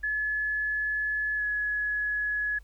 sine tone with pitch glide, 1711 to 1691.3 Hz, A6 to G#6, -49 to +31 cents, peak -26 dBFS, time 0.03-2.59 s, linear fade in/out 10 ms, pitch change -20 cents, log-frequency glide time 1.36-1.43 s, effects added 50 Hz sine -47 dBFS peak until 2.63 s + pink hiss -66 dBFS RMS until 2.63 s

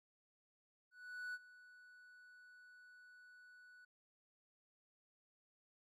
triangle tone with ADSR envelope, 1480 Hz, F#6, in tune, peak -40 dBFS, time 0.91-3.85 s, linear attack 430 ms, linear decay 40 ms, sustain -18 dB, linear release 6 ms, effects none

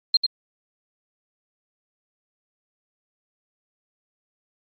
sine tone with echo, 4186 Hz, C8, in tune, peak -10 dBFS, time 0.14-0.17 s, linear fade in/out 5 ms, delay 94 ms, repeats 1, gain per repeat -7 dB, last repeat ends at 0.264 s, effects tanh soft clip ceiling -10 dBFS + MP3 48 kbps

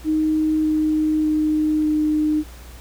sine tone with pitch steps, 311.1 / 309.1 / 307.2 / 305.2 Hz, D#4 / D#4 / D#4 / D#4, 0 / -11 / -22 / -33 cents, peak -16 dBFS, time 0.04-2.44 s, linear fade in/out 50 ms, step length 600 ms, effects added 60 Hz sine -38 dBFS peak until 2.8 s + pink hiss -45 dBFS RMS until 2.8 s

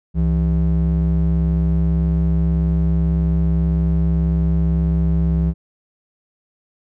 triangle ring-modulated tone, 116.54 Hz, A#2, in tune, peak -9 dBFS, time 0.14-5.54 s, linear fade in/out 50 ms, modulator 49.1 Hz, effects none

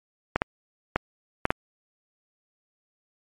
clicks, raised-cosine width 0.5 ms, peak -6 dBFS, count 5, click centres 0.36 / 0.419 / 0.96 / 1.454 / 1.505 s, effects MP3 64 kbps

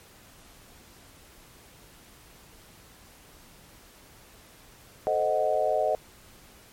sine chord, A diminished seventh, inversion none, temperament equal, 440 / 523.3 / 622.3 / 740 Hz, A4 / C5 / Eb5 / Gb5, 0 / 0 / 0 / 0 cents, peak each -31 / -30 / -25 / -28 dBFS, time 5.07-5.95 s, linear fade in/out 0 ms, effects pink hiss -53 dBFS RMS until 6.72 s + MP3 64 kbps

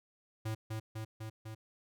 square tone with echo, 110 Hz, A2, in tune, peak -35 dBFS, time 0.45-0.55 s, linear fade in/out 10 ms, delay 250 ms, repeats 4, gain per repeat -2 dB, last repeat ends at 1.55 s, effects none

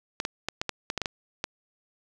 clicks, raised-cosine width 0.2 ms, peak -11 dBFS, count 10, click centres 0.201 / 0.251 / 0.486 / 0.615 / 0.693 / 0.901 / 0.977 / 1.017 / 1.058 / 1.441 s, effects 8-bit

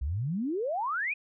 sine exponential sweep, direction up, 61 to 2564 Hz, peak -28 dBFS, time 0.01-1.14 s, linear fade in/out 10 ms, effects none

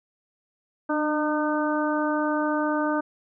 harmonic tone with a mistuned harmonic, 303.8 Hz, D#4, 41 cents flat, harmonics 1 / 2 / 3 / 4 / 5, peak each -25 / -28 / -30 / -31 / -32 dBFS, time 0.89-3.01 s, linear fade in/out 10 ms, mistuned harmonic 1, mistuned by -26 cents, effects none

